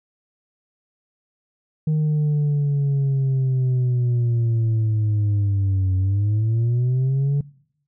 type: linear two-way sweep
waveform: sine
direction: down then up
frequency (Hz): 155.56 to 93 to 144.1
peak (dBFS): -14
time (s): 1.87-7.41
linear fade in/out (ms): 5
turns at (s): 5.96
effects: noise-tail reverb RT60 0.7 s tail -23 dB re dry + tanh soft clip ceiling -16 dBFS